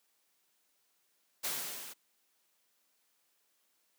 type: noise with level ramp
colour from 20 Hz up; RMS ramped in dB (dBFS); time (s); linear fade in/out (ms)
white; -34 to -48; 1.43-1.94; 20
effects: white hiss -75 dBFS RMS until 3.98 s + high-pass 200 Hz 12 dB/octave